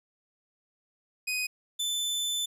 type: tone pair in turn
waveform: sawtooth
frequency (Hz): 2500 / 3521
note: D#7 / A7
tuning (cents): +8 / 0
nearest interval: tritone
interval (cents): 592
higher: second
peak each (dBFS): -25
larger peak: neither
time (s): 1.27-1.47 / 1.79-2.46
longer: second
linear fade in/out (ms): 10
effects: resampled to 32000 Hz + 11-bit